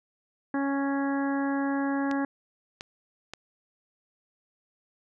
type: harmonic tone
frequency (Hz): 277.2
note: C#4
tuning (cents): 0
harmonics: 1 / 2 / 3 / 4 / 5 / 6 / 7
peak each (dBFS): -26 / -36 / -35 / -39 / -43 / -37 / -46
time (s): 0.54-2.25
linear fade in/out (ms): 2
type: clicks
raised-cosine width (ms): 0.2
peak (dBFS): -20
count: 3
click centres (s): 2.113 / 2.809 / 3.336
effects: none